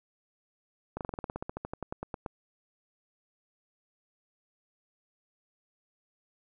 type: slowing click train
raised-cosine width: 1 ms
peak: -21 dBFS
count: 19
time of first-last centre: 0.97-2.262 s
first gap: 38 ms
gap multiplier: 1.07
effects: none